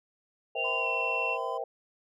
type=tone with pitch glide; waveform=sine; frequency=2776 to 2714 Hz; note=F7 to E7; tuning=-11 to +50 cents; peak=-29 dBFS; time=0.55-1.38 s; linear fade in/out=50 ms; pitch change=-39 cents; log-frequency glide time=0.78-0.87 s
type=chord; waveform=sine; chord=C dominant seventh; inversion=third; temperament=just; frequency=470.9 / 523.3 / 654.1 / 784.9 Hz; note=Bb4 / C5 / E5 / G5; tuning=+18 / 0 / -14 / +2 cents; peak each=-37 dBFS; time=0.55-1.64 s; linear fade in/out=5 ms
type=tone; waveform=triangle; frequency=1017 Hz; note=C6; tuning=50 cents flat; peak=-33 dBFS; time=0.64-1.58 s; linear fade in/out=10 ms
effects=none